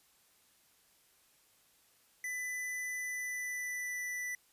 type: tone with pitch glide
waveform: square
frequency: 1997 to 1979.8 Hz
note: B6 to B6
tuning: +19 to +4 cents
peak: -37 dBFS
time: 2.24-4.35 s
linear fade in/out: 2 ms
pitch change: -15 cents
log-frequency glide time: 2.98-4.03 s
effects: white hiss -68 dBFS RMS until 4.52 s + resampled to 32000 Hz